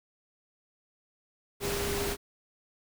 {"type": "tone in noise", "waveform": "sine", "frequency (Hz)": 403.3, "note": "G4", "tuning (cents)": 49, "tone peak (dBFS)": -33, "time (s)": [1.6, 2.17], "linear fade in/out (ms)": 50, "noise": "pink", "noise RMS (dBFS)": -33, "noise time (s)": [1.6, 2.17], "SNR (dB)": -3, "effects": []}